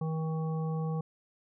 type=harmonic tone; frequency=159.4 Hz; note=D#3; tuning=42 cents sharp; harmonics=1 / 3 / 5 / 7; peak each=-30 / -40 / -44 / -47 dBFS; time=0.01-1.01 s; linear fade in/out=5 ms; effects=none